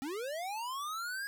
square linear sweep, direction up, 255.5 to 1661.2 Hz, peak -37 dBFS, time 0.02-1.27 s, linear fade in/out 0 ms, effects 13-bit

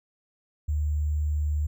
sine tone with sample-and-hold, 75.1 Hz, D2, 39 cents sharp, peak -23 dBFS, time 0.68-1.67 s, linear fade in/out 10 ms, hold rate 7350 Hz, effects none

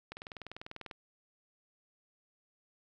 click train, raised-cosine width 0.3 ms, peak -27 dBFS, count 17, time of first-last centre 0.12-0.912 s, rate 20.2 Hz, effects none

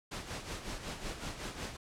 pink noise with tremolo, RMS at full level -39 dBFS, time 0.11-1.77 s, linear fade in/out 10 ms, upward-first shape sine, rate 5.4 Hz, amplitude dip 60%, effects low-pass 8000 Hz 12 dB/octave

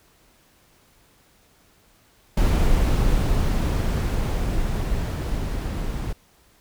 brown noise with level ramp, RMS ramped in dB -18 to -27 dBFS, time 2.37-6.13 s, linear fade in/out 5 ms, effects pink hiss -58 dBFS RMS until 6.6 s

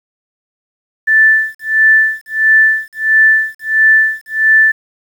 sine tone with tremolo, 1760 Hz, A6, in tune, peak -4 dBFS, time 1.07-4.72 s, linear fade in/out 10 ms, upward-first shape sine, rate 1.5 Hz, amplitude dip 100%, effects 7-bit

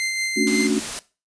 sawtooth tone with tremolo, 2083 Hz, C7, 8 cents flat, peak -18 dBFS, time 0-0.67 s, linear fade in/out 0 ms, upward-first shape sine, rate 5.5 Hz, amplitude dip 30%
sine chord, D major seventh, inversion second, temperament equal, 220 / 277.2 / 293.7 / 370 Hz, A3 / C#4 / D4 / F#4, 0 / 0 / 0 / 0 cents, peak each -23 dBFS, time 0.36-0.8 s, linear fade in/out 20 ms
white noise, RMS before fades -29 dBFS, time 0.47-0.99 s, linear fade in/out 0 ms
effects noise-tail reverb RT60 0.3 s tail -18 dB re dry + resampled to 22050 Hz

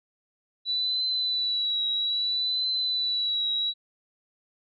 sine tone with vibrato, 3951 Hz, B7, in tune, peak -24 dBFS, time 0.65-3.74 s, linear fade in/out 50 ms, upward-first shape triangle, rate 0.61 Hz, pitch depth 45 cents each way, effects none

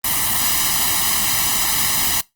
white noise with comb filter, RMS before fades -18 dBFS, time 0.04-2.21 s, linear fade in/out 5 ms, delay 1 ms, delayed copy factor +0.85, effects noise-tail reverb RT60 0.2 s tail -22 dB re dry + Opus 32 kbps

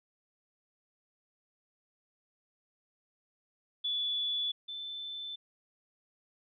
sine tone pair in turn, 3441 / 3528 Hz, A7 / A7, -39 / +4 cents, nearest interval unison, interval 43 cents, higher second, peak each -30 / -38 dBFS, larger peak first, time 3.84-4.52 / 4.68-5.36 s, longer neither, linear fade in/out 10 ms, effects none

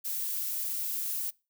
violet noise, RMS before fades -33 dBFS, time 0.04-1.31 s, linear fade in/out 20 ms, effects noise-tail reverb RT60 0.3 s tail -24 dB re dry

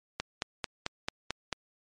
click train, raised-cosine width 0.2 ms, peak -13 dBFS, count 7, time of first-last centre 0.2-1.527 s, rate 4.52 Hz, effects MP3 48 kbps

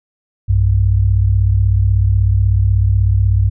sine tone pair together, 61.74 / 98.01 Hz, B1 / G2, 0 / 0 cents, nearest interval minor sixth, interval 800 cents, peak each -14 / -11 dBFS, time 0.48-3.5 s, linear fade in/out 20 ms, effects none

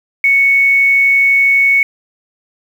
sine tone with quantisation, 2217 Hz, C#7, in tune, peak -7 dBFS, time 0.24-1.83 s, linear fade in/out 2 ms, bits 6, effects none

